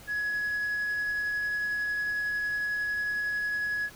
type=tone with tremolo; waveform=sine; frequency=1681 Hz; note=G#6; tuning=20 cents sharp; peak=-24 dBFS; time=0.07-3.9 s; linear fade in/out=50 ms; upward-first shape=triangle; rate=11 Hz; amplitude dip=25%; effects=tanh soft clip ceiling -26 dBFS + pink hiss -50 dBFS RMS until 3.95 s